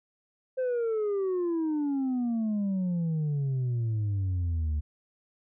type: exponential sweep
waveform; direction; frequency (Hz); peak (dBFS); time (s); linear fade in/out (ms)
sine; down; 523.3 to 73.42; -23; 0.57-4.81; 20
effects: tanh soft clip ceiling -25 dBFS